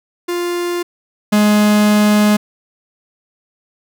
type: tone pair in turn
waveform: 45% pulse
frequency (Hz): 349.9 / 209.6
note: F4 / G#3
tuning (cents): +3 / +16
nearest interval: major sixth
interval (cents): 887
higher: first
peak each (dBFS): -17 / -9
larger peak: second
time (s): 0.28-0.83 / 1.32-2.37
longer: second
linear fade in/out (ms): 10
effects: none